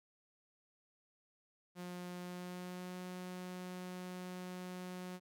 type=tone with pitch glide; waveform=sawtooth; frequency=178.5 to 181.83 Hz; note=F3 to F#3; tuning=+38 to -30 cents; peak=-40 dBFS; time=1.75-5.2 s; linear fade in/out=50 ms; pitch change=+32 cents; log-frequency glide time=2.21-2.99 s; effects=none